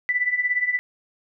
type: tone with tremolo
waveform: sine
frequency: 1982 Hz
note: B6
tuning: 6 cents sharp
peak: -16 dBFS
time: 0.09-0.79 s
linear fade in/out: 0 ms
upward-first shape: triangle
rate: 17 Hz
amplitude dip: 85%
effects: none